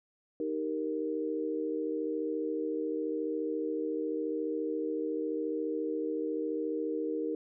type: chord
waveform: sine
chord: Eb major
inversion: none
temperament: equal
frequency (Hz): 311.1 / 392 / 466.2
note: Eb4 / G4 / Bb4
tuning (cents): 0 / 0 / 0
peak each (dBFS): -34 / -38 / -34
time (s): 0.4-7.35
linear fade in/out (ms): 2
effects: none